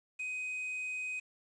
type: tone with quantisation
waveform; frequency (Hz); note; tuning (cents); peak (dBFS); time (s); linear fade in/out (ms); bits
triangle; 2509; D#7; +14; -34; 0.19-1.2; 10; 9
effects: resampled to 22050 Hz